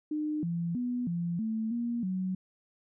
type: tone with pitch steps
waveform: sine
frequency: 303.5 / 169.8 / 245.7 / 171.6 / 221.1 / 236.6 / 186.4 Hz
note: D#4 / F3 / B3 / F3 / A3 / A#3 / F#3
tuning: -43 / -48 / -9 / -30 / +9 / +26 / +13 cents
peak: -29 dBFS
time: 0.11-2.35 s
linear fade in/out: 5 ms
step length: 320 ms
effects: none